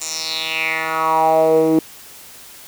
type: tone with band-pass filter sweep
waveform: 10% pulse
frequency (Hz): 160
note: D#3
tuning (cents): +49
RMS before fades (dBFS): -17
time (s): 0.01-1.79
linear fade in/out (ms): 2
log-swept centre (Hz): 7200 to 320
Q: 4.4
effects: white hiss -40 dBFS RMS until 2.67 s